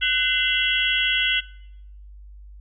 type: tone cluster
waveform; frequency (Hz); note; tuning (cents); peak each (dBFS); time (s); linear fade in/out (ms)
sine; 1501 / 2056 / 2722 / 2963 / 3296; F#6 / C7 / F7 / F#7 / G#7; +24 / -31 / -45 / +2 / -14; -25; 0.01-1.41; 20
effects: noise-tail reverb RT60 0.8 s tail -22 dB re dry + added 50 Hz sine -40 dBFS peak until 2.6 s